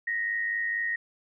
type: tone pair together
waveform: sine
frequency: 1864.7 / 1969.1 Hz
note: A#6 / B6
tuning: 0 / -6 cents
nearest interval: minor second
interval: 94 cents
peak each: -27 / -35 dBFS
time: 0.07-0.96 s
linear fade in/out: 5 ms
effects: none